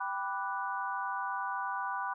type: chord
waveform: sine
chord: G major seventh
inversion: none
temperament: equal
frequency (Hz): 784 / 987.8 / 1174.7 / 1480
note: G5 / B5 / D6 / F#6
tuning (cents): 0 / 0 / 0 / 0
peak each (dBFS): -39 / -36 / -39 / -39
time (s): 0-2.14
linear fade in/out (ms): 10
effects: none